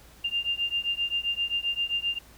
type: beating tone pair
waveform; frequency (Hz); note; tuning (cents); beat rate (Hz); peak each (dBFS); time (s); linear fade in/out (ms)
sine; 2794 / 2801.6; F7 / F7; 0 / +5; 7.6; -29; 0.24-2.19; 10
effects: added 58 Hz sine -54 dBFS peak until 2.37 s + pink hiss -54 dBFS RMS until 2.37 s